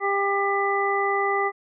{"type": "harmonic tone", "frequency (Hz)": 398, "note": "G4", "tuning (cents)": 26, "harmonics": [1, 2, 3, 5], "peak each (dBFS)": [-25, -26, -26, -27], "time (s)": [0, 1.52], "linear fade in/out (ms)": 50, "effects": []}